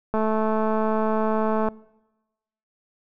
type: click train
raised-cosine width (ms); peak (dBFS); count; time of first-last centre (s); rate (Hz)
1; -11; 338; 0.14-1.686; 218
effects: noise-tail reverb RT60 1.0 s tail -23 dB re dry